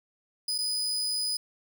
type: tone with dropouts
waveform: 35% pulse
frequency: 4978 Hz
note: D#8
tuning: in tune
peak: -26 dBFS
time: 0.48-1.37 s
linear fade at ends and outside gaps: 5 ms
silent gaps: 0.581-0.585 s
effects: none